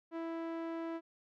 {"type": "tone with low-pass filter", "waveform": "sawtooth", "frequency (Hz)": 330, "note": "E4", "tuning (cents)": 2, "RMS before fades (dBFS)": -40, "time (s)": [0.11, 1.01], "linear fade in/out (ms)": 50, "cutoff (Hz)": 1600, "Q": 0.6, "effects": []}